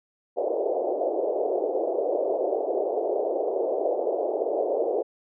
pink band-pass noise, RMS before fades -26 dBFS, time 0.36-5.03 s, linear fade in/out 20 ms, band 370 to 690 Hz, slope 48 dB/octave, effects none

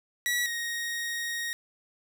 sawtooth tone pair in turn, 1935 / 1872.3 Hz, B6 / A#6, -36 / +7 cents, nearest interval minor second, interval 57 cents, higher first, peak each -22 / -27 dBFS, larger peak first, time 0.26-0.46 / 0.46-1.53 s, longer second, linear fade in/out 0 ms, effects none

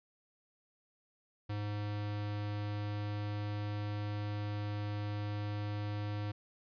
square tone, 103.83 Hz, G#2, in tune, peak -36 dBFS, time 1.49-6.32 s, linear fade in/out 10 ms, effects resampled to 11025 Hz + 13-bit

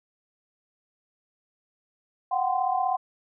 sine tone cluster, 731 / 767 / 1037 Hz, F#5 / G5 / C6, -21 / -38 / -16 cents, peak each -26 / -26 / -30 dBFS, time 2.31-2.97 s, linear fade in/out 10 ms, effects none

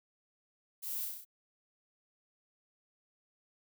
violet noise with echo, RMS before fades -41 dBFS, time 0.82-1.06 s, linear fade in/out 20 ms, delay 32 ms, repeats 6, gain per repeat -2 dB, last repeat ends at 1.252 s, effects none

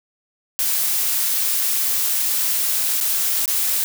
blue noise with dropouts, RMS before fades -20 dBFS, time 0.59-3.84 s, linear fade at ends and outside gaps 0 ms, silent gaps 3.003-3.01 / 3.457-3.478 s, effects none

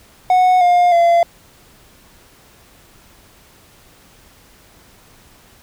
triangle tone with pitch steps, 735 / 709.1 / 684.2 Hz, F#5 / F5 / F5, -12 / +26 / -36 cents, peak -7 dBFS, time 0.3-1.23 s, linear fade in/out 2 ms, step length 310 ms, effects pink hiss -48 dBFS RMS until 5.62 s

